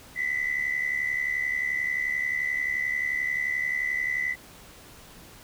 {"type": "tone pair together", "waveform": "sine", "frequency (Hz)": [1953.6, 2025], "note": ["B6", "B6"], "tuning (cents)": [-19, 43], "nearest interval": "minor second", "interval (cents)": 62, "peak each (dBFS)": [-29, -26], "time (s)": [0.15, 4.36], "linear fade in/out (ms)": 50, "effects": ["tanh soft clip ceiling -18 dBFS", "pink hiss -49 dBFS RMS until 5.43 s"]}